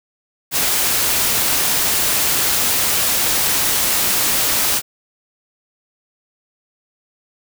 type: noise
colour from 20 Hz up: white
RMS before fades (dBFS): -17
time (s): 0.51-4.82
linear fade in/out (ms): 50
effects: none